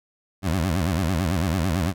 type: tone with vibrato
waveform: 20% pulse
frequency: 87.2 Hz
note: F2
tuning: 2 cents flat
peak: -16 dBFS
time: 0.42-1.94 s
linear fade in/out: 50 ms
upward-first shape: sine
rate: 9 Hz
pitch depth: 210 cents each way
effects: none